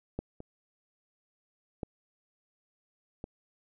clicks, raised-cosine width 2 ms, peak -20 / -30 / -21 / -25 dBFS, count 4, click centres 0.19 / 0.404 / 1.832 / 3.241 s, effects none

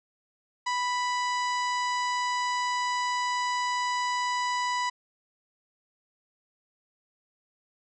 harmonic tone, 987.8 Hz, B5, in tune, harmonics 1 / 2 / 3 / 4 / 5 / 6 / 7 / 8, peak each -27 / -33 / -41 / -41 / -40 / -47 / -44 / -48 dBFS, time 0.66-4.9 s, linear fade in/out 10 ms, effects none

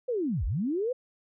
sine linear two-way sweep, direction down then up, 523.3 to 40.28 to 523.3 Hz, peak -26 dBFS, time 0.08-0.93 s, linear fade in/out 10 ms, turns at 0.45 s, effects none

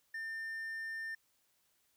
triangle tone, 1800 Hz, A6, 39 cents sharp, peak -37 dBFS, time 0.14-1.15 s, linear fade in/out 5 ms, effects white hiss -75 dBFS RMS until 1.96 s

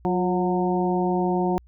harmonic tone with a mistuned harmonic, 182.3 Hz, F#3, 25 cents flat, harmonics 1 / 2 / 3 / 4 / 5, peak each -24 / -24 / -34 / -27 / -30 dBFS, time 0.05-1.58 s, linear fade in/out 0 ms, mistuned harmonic 2, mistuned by -44 cents, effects added 60 Hz sine -49 dBFS peak until 1.67 s

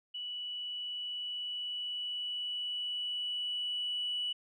sine tone with level ramp, 2952 Hz, F#7, 5 cents flat, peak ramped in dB -37 to -31 dBFS, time 0.14-4.33 s, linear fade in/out 10 ms, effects tanh soft clip ceiling -27 dBFS

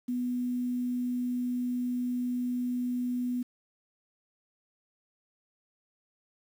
sine tone with quantisation, 246.9 Hz, B3, in tune, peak -28 dBFS, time 0.08-3.43 s, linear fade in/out 10 ms, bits 9, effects none

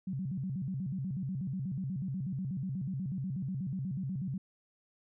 sine tone with vibrato, 159 Hz, D#3, 38 cents sharp, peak -33 dBFS, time 0.07-4.38 s, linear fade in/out 5 ms, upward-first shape square, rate 8.2 Hz, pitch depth 300 cents each way, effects none

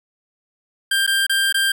25% pulse tone with dropouts, 1586 Hz, G6, 20 cents sharp, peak -12 dBFS, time 0.91-1.72 s, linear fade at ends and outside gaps 5 ms, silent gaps 1.066-1.075 / 1.267-1.295 / 1.526-1.543 s, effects none

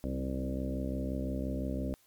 harmonic tone with a mistuned harmonic, 65.8 Hz, C2, 10 cents sharp, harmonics 1 / 2 / 3 / 4 / 5 / 6 / 7 / 8 / 9, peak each -36 / -42 / -39 / -37 / -43 / -51 / -47 / -45 / -43 dBFS, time 0.04-1.94 s, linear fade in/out 0 ms, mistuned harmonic 3, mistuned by -32 cents, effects white hiss -66 dBFS RMS until 2.06 s + MP3 96 kbps

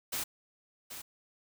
white noise with echo, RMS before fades -35 dBFS, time 0.12-0.24 s, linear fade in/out 10 ms, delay 780 ms, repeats 1, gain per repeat -9 dB, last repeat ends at 1.02 s, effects none

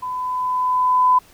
sine tone with level ramp, 1006 Hz, B5, 32 cents sharp, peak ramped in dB -24 to -10 dBFS, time 0.02-1.19 s, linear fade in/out 10 ms, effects pink hiss -50 dBFS RMS until 1.33 s

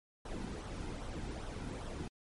brown noise with flanger, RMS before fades -42 dBFS, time 0.25-2.08 s, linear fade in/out 5 ms, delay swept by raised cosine 0.41 to 1.81 ms, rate 2.5 Hz, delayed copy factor -0.55, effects MP3 48 kbps

